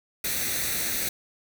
white noise with comb filter, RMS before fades -28 dBFS, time 0.24-1.09 s, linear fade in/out 5 ms, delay 0.49 ms, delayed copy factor +0.65, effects none

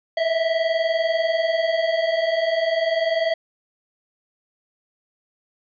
square tone pair together, 639.7 / 660 Hz, D#5 / E5, +48 / +2 cents, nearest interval minor second, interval 54 cents, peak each -25 / -21 dBFS, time 0.17-3.34 s, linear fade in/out 5 ms, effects resampled to 11025 Hz + 9-bit

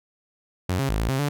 sawtooth tone with pitch steps, 91.4 / 136.3 / 52.3 / 56.2 / 133.5 / 144.7 Hz, F#2 / C#3 / G#1 / A1 / C3 / D3, -21 / -29 / +13 / +37 / +35 / -25 cents, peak -18 dBFS, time 0.69-1.29 s, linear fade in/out 5 ms, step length 100 ms, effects none

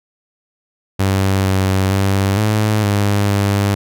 sawtooth tone with pitch steps, 96.7 / 95.5 / 97.7 / 106.8 / 101.7 / 100.4 Hz, G2 / G2 / G2 / G#2 / G#2 / G2, -23 / -45 / -5 / +49 / -36 / +42 cents, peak -9 dBFS, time 0.99-3.75 s, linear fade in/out 10 ms, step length 460 ms, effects none

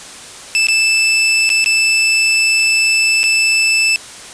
sawtooth tone with dropouts, 2637 Hz, E7, in tune, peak -7 dBFS, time 0.55-3.96 s, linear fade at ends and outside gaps 0 ms, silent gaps 0.669-0.685 / 1.492-1.501 / 1.643-1.66 / 3.232-3.239 s, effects white hiss -33 dBFS RMS until 4.33 s + resampled to 22050 Hz

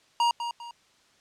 square tone with echo, 944 Hz, A#5, 22 cents sharp, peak -21 dBFS, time 0.2-0.31 s, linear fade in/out 2 ms, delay 200 ms, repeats 2, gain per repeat -9 dB, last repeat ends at 0.71 s, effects white hiss -62 dBFS RMS until 1.2 s + low-pass 6000 Hz 12 dB/octave

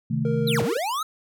sine chord, A diminished, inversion first, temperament equal, 130.81 / 155.56 / 220 Hz, C3 / Eb3 / A3, 0 / 0 / 0 cents, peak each -26 dBFS, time 0.1-0.62 s, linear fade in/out 10 ms
triangle tone, 466.2 Hz, A#4, in tune, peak -23 dBFS, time 0.25-0.77 s, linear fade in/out 2 ms
square linear two-way sweep, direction down then up, 4205 to 86.8 to 1323 Hz, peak -25 dBFS, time 0.47-1.03 s, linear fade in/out 5 ms, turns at 0.62 s
effects none

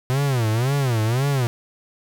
45% pulse tone with vibrato, 124.3 Hz, B2, 12 cents sharp, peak -18 dBFS, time 0.1-1.47 s, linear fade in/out 0 ms, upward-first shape sine, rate 1.9 Hz, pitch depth 240 cents each way, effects none

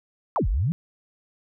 sine exponential two-way sweep, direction down then up, 1245 to 39.4 to 183.8 Hz, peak -20 dBFS, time 0.36-0.72 s, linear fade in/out 0 ms, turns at 0.48 s, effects none

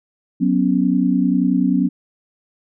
sine chord, F# suspended fourth, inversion none, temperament equal, 185 / 246.9 / 277.2 Hz, F#3 / B3 / C#4, 0 / 0 / 0 cents, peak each -18 dBFS, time 0.4-1.89 s, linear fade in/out 20 ms, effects none

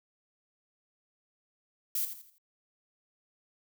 violet noise with echo, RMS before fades -31 dBFS, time 1.95-2.05 s, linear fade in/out 2 ms, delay 83 ms, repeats 4, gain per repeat -9 dB, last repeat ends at 2.382 s, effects none

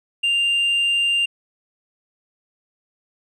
sine tone with tanh clipping, 2792 Hz, F7, 1 cent flat, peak -17 dBFS, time 0.23-1.26 s, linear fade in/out 10 ms, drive 2 dB, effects none

